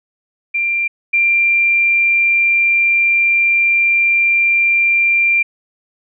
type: tone pair in turn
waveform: sine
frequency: 2375 / 2375 Hz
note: D7 / D7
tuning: +19 / +19 cents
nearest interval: unison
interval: 0 cents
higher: neither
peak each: -14 / -10 dBFS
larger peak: second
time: 0.54-0.88 / 1.13-5.43 s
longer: second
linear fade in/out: 10 ms
effects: none